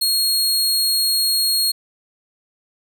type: tone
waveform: sawtooth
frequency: 4285 Hz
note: C8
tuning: 40 cents sharp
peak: -13 dBFS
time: 0.01-1.72 s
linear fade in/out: 10 ms
effects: none